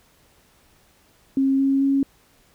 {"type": "tone with pitch steps", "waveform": "sine", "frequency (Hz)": [270, 272.3, 274.7], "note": ["C#4", "C#4", "C#4"], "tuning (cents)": [-45, -31, -16], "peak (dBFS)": -16, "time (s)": [1.37, 2.03], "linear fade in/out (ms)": 2, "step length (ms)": 220, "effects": ["pink hiss -58 dBFS RMS until 2.54 s"]}